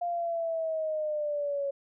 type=linear sweep; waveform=sine; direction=down; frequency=701 to 554.4 Hz; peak=-28 dBFS; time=0.01-1.71 s; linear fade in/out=10 ms; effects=none